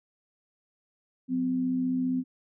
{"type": "tone pair together", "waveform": "sine", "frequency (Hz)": [181.1, 256.1], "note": ["F#3", "C4"], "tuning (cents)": [-37, -37], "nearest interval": "tritone", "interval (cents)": 600, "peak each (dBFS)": [-35, -25], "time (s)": [1.28, 2.24], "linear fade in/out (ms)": 50, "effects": []}